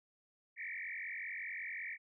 sine tone with frequency modulation, 2064 Hz, C7, 24 cents flat, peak -40 dBFS, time 0.56-1.98 s, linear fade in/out 50 ms, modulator 45.3 Hz, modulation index 5.9, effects none

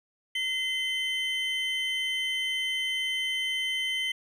triangle tone pair together, 2055 / 3079 Hz, C7 / G7, -32 / -32 cents, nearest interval perfect fifth, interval 700 cents, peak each -29 / -28 dBFS, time 0.35-4.12 s, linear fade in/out 5 ms, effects none

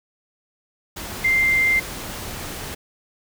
sine tone in noise, 2093 Hz, C7, in tune, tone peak -15 dBFS, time 1.24-1.8 s, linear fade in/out 10 ms, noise pink, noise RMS -32 dBFS, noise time 0.96-2.75 s, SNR +14 dB, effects none

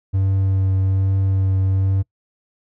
triangle tone with vibrato, 96 Hz, G2, 36 cents flat, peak -13 dBFS, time 0.13-2.03 s, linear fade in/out 20 ms, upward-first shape triangle, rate 1.2 Hz, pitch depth 14 cents each way, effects noise-tail reverb RT60 0.1 s tail -23 dB re dry

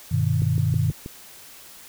sine chord, G augmented, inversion none, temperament just, 98 / 122.5 / 153.12 Hz, G2 / B2 / D#3, 0 / -14 / -27 cents, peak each -23 dBFS, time 0.11-0.92 s, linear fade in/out 10 ms
click train, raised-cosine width 3 ms, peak -20 dBFS, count 5, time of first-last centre 0.42-1.061 s, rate 6.24 Hz
effects white hiss -45 dBFS RMS until 1.88 s

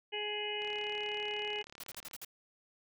harmonic tone, 418.8 Hz, G#4, 15 cents sharp, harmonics 1 / 2 / 4 / 5 / 6 / 7, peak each -40 / -44 / -50 / -44 / -43 / -39 dBFS, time 0.12-1.63 s, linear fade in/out 20 ms
click train, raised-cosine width 0.2 ms, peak -33 dBFS, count 55, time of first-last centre 0.62-2.112 s, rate 36.2 Hz
white noise bursts, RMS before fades -45 dBFS, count 6, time 1.8-2.248 s, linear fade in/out 2 ms, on 33 ms, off 50 ms
effects none

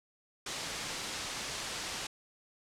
white low-pass noise, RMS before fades -39 dBFS, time 0.46-2.07 s, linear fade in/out 5 ms, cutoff 6600 Hz, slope 12 dB/octave, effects low-pass 10000 Hz 12 dB/octave

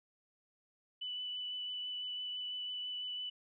sine tone with vibrato, 2981 Hz, F#7, 12 cents sharp, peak -38 dBFS, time 1.01-3.3 s, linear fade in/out 10 ms, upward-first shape triangle, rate 6 Hz, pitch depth 12 cents each way, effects none

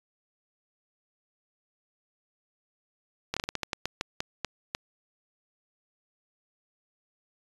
slowing click train, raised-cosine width 0.2 ms, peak -12 dBFS, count 13, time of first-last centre 3.34-4.749 s, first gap 26 ms, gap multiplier 1.25, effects resampled to 24000 Hz

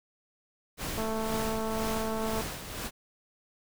pink noise with tremolo, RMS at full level -35 dBFS, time 0.77-2.91 s, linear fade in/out 50 ms, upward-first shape sine, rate 2 Hz, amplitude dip 55%
click train, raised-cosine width 1 ms, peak -21 dBFS, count 317, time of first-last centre 0.98-2.41 s, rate 221 Hz
effects none

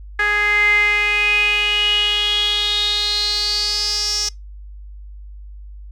sawtooth tone with band-pass filter sweep, 415.3 Hz, G#4, in tune, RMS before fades -18 dBFS, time 0.19-4.29 s, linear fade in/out 5 ms, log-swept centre 1800 to 5600 Hz, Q 9.1, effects noise-tail reverb RT60 0.2 s tail -25 dB re dry + added 50 Hz sine -33 dBFS peak until 5.91 s

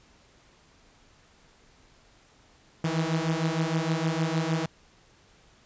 sawtooth beating tone pair, 158.3 / 164.8 Hz, D#3 / E3, +30 / 0 cents, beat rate 6.5 Hz, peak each -24 dBFS, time 2.84-4.66 s, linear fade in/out 5 ms, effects pink hiss -59 dBFS RMS until 5.65 s + resampled to 16000 Hz

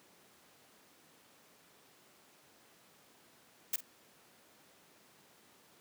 blue noise with echo, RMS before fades -32 dBFS, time 3.73-3.76 s, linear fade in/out 5 ms, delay 48 ms, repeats 1, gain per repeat -15 dB, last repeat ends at 3.808 s, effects pink hiss -63 dBFS RMS until 5.8 s + high-pass 200 Hz 12 dB/octave

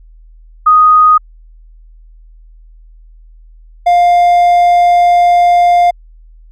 sine / triangle tone pair in turn, 1244.5 / 702.5 Hz, D#6 / F5, 0 / +10 cents, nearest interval minor seventh, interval 990 cents, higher first, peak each -3 dBFS, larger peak neither, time 0.66-1.18 / 3.86-5.91 s, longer second, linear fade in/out 10 ms, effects added 40 Hz sine -36 dBFS peak until 6.51 s

